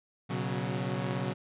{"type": "chord", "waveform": "sawtooth", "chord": "B suspended second", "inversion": "none", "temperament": "equal with one note detuned", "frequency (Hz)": [121.49, 138.59, 185], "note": ["B2", "C#3", "F#3"], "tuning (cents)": [-28, 0, 0], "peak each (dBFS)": -31, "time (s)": [0.29, 1.34], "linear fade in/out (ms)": 20, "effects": ["resampled to 8000 Hz"]}